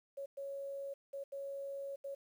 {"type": "tone bursts at uneven times", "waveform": "sine", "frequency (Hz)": 554.4, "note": "C#5", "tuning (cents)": 0, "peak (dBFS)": -40, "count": 5, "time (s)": [[0.17, 0.26], [0.37, 0.94], [1.13, 1.24], [1.32, 1.96], [2.04, 2.15]], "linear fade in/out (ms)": 10, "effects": ["11-bit"]}